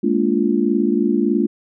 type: chord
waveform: sine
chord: Bb dominant seventh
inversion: third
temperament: just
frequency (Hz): 209.8 / 233.1 / 291.4 / 349.6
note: Ab3 / Bb3 / D4 / F4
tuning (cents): +18 / 0 / -13 / +2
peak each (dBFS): -20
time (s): 0.03-1.47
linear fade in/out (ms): 10
effects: none